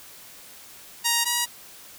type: tone pair in turn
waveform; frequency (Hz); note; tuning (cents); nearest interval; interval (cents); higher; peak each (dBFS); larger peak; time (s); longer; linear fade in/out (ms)
5% pulse; 938 / 958.3; A#5 / A#5; +11 / +48; unison; 37; second; -8 / -10; first; 1.04-1.25 / 1.25-1.46; neither; 20
effects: white hiss -46 dBFS RMS until 1.98 s